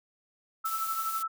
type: tone with tremolo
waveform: sine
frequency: 1318.5 Hz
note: E6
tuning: in tune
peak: -27 dBFS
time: 0.64-1.28 s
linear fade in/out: 10 ms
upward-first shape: triangle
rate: 12 Hz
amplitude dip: 65%
type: noise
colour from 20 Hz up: blue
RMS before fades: -38 dBFS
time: 0.65-1.23 s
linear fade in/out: 10 ms
effects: none